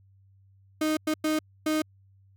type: tone bursts at uneven times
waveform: 35% pulse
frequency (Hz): 310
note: D#4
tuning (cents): -6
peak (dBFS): -22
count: 4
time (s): 0.81-0.97 / 1.07-1.14 / 1.24-1.39 / 1.66-1.82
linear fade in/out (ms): 5
effects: added 97 Hz sine -56 dBFS peak until 2.36 s